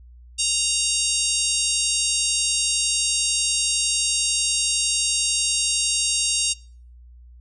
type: harmonic tone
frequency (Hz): 931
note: A#5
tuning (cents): -2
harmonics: 3 / 4 / 5 / 6 / 7 / 8 / 9 / 10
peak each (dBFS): -28 / -28 / -28 / -28 / -28 / -28 / -28 / -28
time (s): 0.38-6.54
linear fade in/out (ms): 20
effects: noise-tail reverb RT60 0.5 s tail -26 dB re dry + added 60 Hz sine -43 dBFS peak until 7.4 s